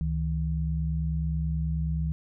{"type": "tone pair together", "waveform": "sine", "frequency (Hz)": [69.8, 159.07], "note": ["C#2", "D#3"], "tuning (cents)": [13, 39], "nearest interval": "octave + major second", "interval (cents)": 1426, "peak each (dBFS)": -28, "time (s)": [0.01, 2.12], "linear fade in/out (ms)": 0, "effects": []}